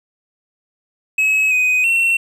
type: tone with pitch steps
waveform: triangle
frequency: 2566 / 2503 / 2714 Hz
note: E7 / D#7 / E7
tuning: -47 / +10 / +50 cents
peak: -11 dBFS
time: 1.18-2.17 s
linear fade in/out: 5 ms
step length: 330 ms
effects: none